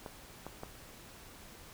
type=clicks; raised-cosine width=1 ms; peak=-27 dBFS; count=3; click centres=0.062 / 0.466 / 0.634 s; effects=pink hiss -53 dBFS RMS until 1.73 s